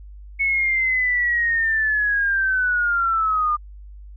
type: linear sweep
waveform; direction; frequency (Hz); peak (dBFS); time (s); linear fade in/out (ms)
sine; down; 2209 to 1200; -17; 0.39-3.57; 20
effects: added 50 Hz sine -37 dBFS peak until 4.16 s